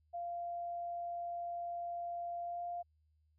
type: tone with pitch glide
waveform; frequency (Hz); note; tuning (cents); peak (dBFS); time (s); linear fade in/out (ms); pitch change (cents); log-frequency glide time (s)
sine; 693 to 698.6; F5 to F5; -14 to 0; -38; 0.13-2.83; 20; +14; 2.42-2.64
effects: added 77 Hz sine -70 dBFS peak until 3.38 s